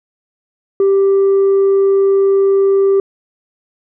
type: tone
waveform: sine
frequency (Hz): 392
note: G4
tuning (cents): 0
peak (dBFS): -6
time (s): 0.8-3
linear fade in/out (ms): 2
effects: tanh soft clip ceiling -7 dBFS